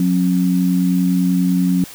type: tone pair together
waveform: sine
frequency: 181.27 / 271.6 Hz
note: F#3 / C#4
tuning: -35 / -35 cents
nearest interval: perfect fifth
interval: 700 cents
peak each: -14 / -18 dBFS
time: 0-1.84 s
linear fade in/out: 2 ms
effects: white hiss -37 dBFS RMS until 1.94 s